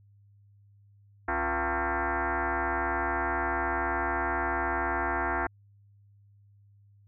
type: tone with frequency modulation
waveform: sine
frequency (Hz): 350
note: F4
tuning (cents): +4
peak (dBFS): -26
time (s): 1.28-5.47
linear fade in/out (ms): 5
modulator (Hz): 207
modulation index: 7.1
effects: added 101 Hz sine -56 dBFS peak until 7.07 s